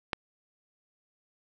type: click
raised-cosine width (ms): 0.3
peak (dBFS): -12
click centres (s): 0.132
effects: none